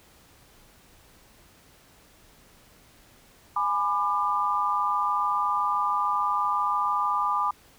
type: chord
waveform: sine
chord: G# diminished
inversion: none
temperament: just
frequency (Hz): 830.6 / 996.7 / 1196.1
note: G#5 / B5 / D6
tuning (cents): 0 / +16 / +31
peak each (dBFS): -30 / -27 / -25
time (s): 3.56-7.51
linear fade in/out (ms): 5
effects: pink hiss -56 dBFS RMS until 7.78 s